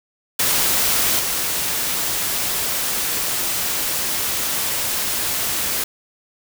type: noise with level steps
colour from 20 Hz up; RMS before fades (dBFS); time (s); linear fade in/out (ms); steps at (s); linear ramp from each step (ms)
white; -18 / -22; 0.39-5.84; 5; 1.19; 2
effects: none